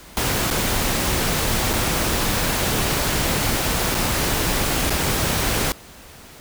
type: noise with dropouts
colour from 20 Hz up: pink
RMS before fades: -21 dBFS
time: 0.17-5.72 s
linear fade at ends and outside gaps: 0 ms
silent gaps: 0.503-0.51 / 1.732-1.736 / 3.945-3.95 / 4.896-4.904 s
effects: pink hiss -43 dBFS RMS until 6.4 s